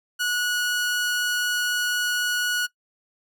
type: tone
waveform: sawtooth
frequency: 1462 Hz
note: F#6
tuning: 21 cents flat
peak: -19 dBFS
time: 0.19-2.67 s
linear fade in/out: 20 ms
effects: noise-tail reverb RT60 0.1 s tail -19 dB re dry